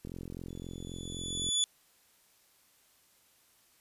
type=click train; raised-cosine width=3 ms; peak=-29 dBFS; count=64; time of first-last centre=0.05-1.488 s; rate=43.8 Hz
type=tone with exponential growth; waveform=25% pulse; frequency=3452 Hz; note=A7; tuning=34 cents flat; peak=-21 dBFS; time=0.49-1.64 s; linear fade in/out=0 ms; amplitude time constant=250 ms
effects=white hiss -66 dBFS RMS until 3.8 s + resampled to 32000 Hz